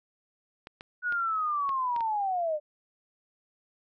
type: clicks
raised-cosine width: 0.3 ms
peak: -26 dBFS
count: 6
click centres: 0.671 / 0.809 / 1.124 / 1.692 / 1.963 / 2.007 s
type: linear sweep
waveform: sine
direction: down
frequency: 1480 to 587.3 Hz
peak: -26 dBFS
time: 1.02-2.6 s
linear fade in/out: 50 ms
effects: none